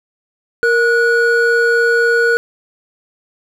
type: tone pair together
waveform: triangle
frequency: 466.2 / 1462.2 Hz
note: A#4 / F#6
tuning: 0 / -21 cents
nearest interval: octave + minor sixth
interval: 1979 cents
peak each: -11 dBFS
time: 0.63-2.37 s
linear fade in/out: 0 ms
effects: none